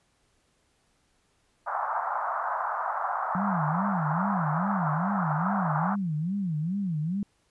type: band-pass noise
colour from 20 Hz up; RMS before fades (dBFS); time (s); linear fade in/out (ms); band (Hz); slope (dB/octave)
pink; -30; 1.66-5.96; 20; 700 to 1400; 48
type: tone with vibrato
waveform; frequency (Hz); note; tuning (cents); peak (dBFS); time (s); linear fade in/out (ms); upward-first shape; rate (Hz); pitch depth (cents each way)
sine; 174.61; F3; 0; -26; 3.35-7.23; 2; sine; 2.4; 260
effects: pink hiss -69 dBFS RMS until 7.5 s + resampled to 24000 Hz